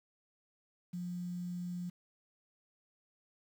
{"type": "tone with quantisation", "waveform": "sine", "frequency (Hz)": 177.2, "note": "F3", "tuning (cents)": 25, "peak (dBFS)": -37, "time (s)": [0.93, 1.9], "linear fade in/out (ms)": 10, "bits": 10, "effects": []}